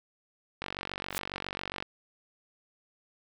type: click train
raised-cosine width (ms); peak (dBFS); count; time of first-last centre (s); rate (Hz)
0.3; -18; 58; 0.62-1.825; 47.3
type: noise with exponential growth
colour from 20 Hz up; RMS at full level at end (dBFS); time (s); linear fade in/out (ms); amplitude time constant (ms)
white; -29; 1.1-1.18; 0; 16
effects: none